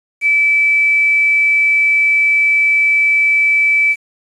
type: tone with quantisation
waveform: sine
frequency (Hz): 2310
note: D7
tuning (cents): -29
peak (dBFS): -9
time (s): 0.21-3.96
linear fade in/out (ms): 50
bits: 6
effects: resampled to 24000 Hz